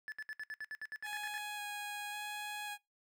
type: tone bursts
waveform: triangle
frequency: 1733 Hz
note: A6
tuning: 27 cents flat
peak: -38 dBFS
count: 13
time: 0.08-1.38 s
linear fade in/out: 0 ms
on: 40 ms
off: 65 ms
type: tone with vibrato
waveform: 15% pulse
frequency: 830.6 Hz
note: G#5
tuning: in tune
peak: -34 dBFS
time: 1.03-2.78 s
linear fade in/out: 50 ms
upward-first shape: square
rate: 0.91 Hz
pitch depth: 9 cents each way
effects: noise-tail reverb RT60 0.2 s tail -22 dB re dry